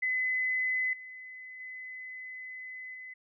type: tone with level steps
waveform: sine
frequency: 2022 Hz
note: B6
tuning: 40 cents sharp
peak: -27 / -43 / -40 / -42 dBFS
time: 0.02-3.14 s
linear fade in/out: 10 ms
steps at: 0.93 / 1.6 / 2.94 s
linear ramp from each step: 2 ms
effects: none